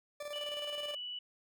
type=tone with tremolo; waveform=40% pulse; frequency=587.3 Hz; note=D5; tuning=in tune; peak=-38 dBFS; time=0.2-0.95 s; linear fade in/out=5 ms; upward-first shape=square; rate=19 Hz; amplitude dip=50%
type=tone; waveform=sine; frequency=2956 Hz; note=F#7; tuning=2 cents flat; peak=-39 dBFS; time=0.33-1.19 s; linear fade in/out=5 ms
effects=none